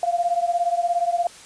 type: beating tone pair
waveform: sine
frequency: 689 / 706 Hz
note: F5 / F5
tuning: -24 / +19 cents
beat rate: 17 Hz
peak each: -21 / -23 dBFS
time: 0.03-1.27 s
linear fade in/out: 2 ms
effects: white hiss -44 dBFS RMS until 1.45 s + resampled to 22050 Hz